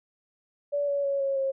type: tone with pitch steps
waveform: sine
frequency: 575 / 565.8 / 556.7 / 547.8 / 539 Hz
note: D5 / C#5 / C#5 / C#5 / C#5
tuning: -37 / +35 / +7 / -21 / -49 cents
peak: -24 dBFS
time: 0.72-1.52 s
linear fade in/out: 20 ms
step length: 160 ms
effects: none